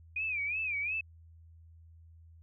sine tone with vibrato, 2435 Hz, D#7, 38 cents flat, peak -31 dBFS, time 0.16-1.01 s, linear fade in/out 5 ms, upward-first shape sine, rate 2.8 Hz, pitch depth 140 cents each way, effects added 82 Hz sine -53 dBFS peak until 2.42 s

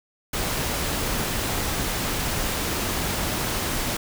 pink noise, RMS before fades -26 dBFS, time 0.33-3.97 s, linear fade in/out 5 ms, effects none

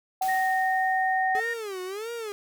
sine tone, 757 Hz, F#5, 39 cents sharp, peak -23 dBFS, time 0.21-1.4 s, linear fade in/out 5 ms
white noise with exponential decay, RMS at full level -38 dBFS, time 0.22-1.7 s, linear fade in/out 1 ms, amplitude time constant 320 ms
sine tone with pitch glide, 1858 to 1845.2 Hz, A#6 to A#6, -6 to -18 cents, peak -27 dBFS, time 0.28-1.54 s, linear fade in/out 10 ms, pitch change -12 cents, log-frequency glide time 0.4-0.49 s
45% pulse tone with vibrato, 415.5 Hz, G#4, 1 cent sharp, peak -32 dBFS, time 1.35-2.32 s, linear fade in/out 0 ms, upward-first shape sine, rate 1.6 Hz, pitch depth 220 cents each way
effects none

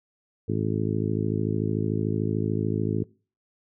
harmonic tone, 53.5 Hz, A1, 48 cents flat, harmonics 2 / 3 / 4 / 5 / 6 / 7 / 8, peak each -28 / -30 / -31 / -32 / -33 / -33 / -34 dBFS, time 0.48-3.04 s, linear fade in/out 10 ms, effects noise-tail reverb RT60 0.4 s tail -24 dB re dry

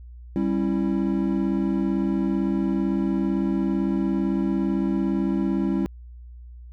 triangle chord, C# diminished, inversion second, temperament equal with one note detuned, 196 / 271.8 / 329.6 Hz, G3 / C#4 / E4, 0 / -34 / 0 cents, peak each -22 / -24 / -24 dBFS, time 0.36-5.86 s, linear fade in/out 0 ms, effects added 60 Hz sine -39 dBFS peak until 6.72 s

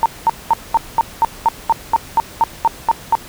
sine tone bursts, 913 Hz, A#5, 36 cents flat, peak -8 dBFS, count 14, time 0.03-3.152 s, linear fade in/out 0 ms, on 28 ms, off 210 ms, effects pink hiss -36 dBFS RMS until 3.28 s

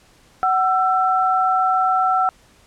sine tone pair together, 750 / 1336.3 Hz, F#5 / E6, +23 / +23 cents, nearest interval minor seventh, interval 1000 cents, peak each -17 / -18 dBFS, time 0.43-2.29 s, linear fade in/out 0 ms, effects pink hiss -53 dBFS RMS until 2.66 s + low-pass 10000 Hz 12 dB/octave

